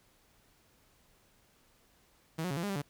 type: tone with pitch steps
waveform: sawtooth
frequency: 161.1 / 181.9 / 138.2 / 170 / 203.6 / 196 / 144.1 Hz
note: E3 / F#3 / C#3 / F3 / G#3 / G3 / D3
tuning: -39 / -29 / -5 / -46 / -34 / 0 / -33 cents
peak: -29 dBFS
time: 2.38-2.821 s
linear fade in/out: 10 ms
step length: 63 ms
effects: pink hiss -67 dBFS RMS until 2.89 s